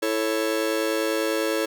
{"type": "chord", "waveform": "45% pulse", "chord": "A major", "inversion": "second", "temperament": "just", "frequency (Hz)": [330, 440, 550], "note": ["E4", "A4", "C#5"], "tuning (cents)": [2, 0, -14], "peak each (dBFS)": -27, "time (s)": [0.02, 1.66], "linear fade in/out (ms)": 10, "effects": []}